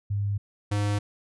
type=tone pair in turn; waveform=sine / square; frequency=101.3 / 102.89 Hz; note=G#2 / G#2; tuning=-43 / -16 cents; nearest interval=unison; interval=27 cents; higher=second; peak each=-24 dBFS; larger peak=neither; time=0.1-0.38 / 0.71-0.99 s; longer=neither; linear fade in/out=10 ms; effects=resampled to 24000 Hz